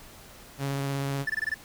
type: tone with vibrato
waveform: sawtooth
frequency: 138.59 Hz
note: C#3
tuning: in tune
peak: -24 dBFS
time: 0.58-1.26 s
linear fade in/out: 50 ms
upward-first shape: triangle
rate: 16 Hz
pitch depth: 17 cents each way
type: tone bursts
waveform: triangle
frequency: 1760 Hz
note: A6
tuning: in tune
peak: -23 dBFS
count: 6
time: 1.27-1.543 s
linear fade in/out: 5 ms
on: 28 ms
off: 21 ms
effects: pink hiss -49 dBFS RMS until 1.64 s